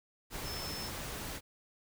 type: tone in noise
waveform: sine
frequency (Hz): 5274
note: E8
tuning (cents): 0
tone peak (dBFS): -42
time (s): 0.43-0.91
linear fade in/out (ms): 50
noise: pink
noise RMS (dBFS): -41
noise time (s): 0.3-1.41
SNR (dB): -4
effects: none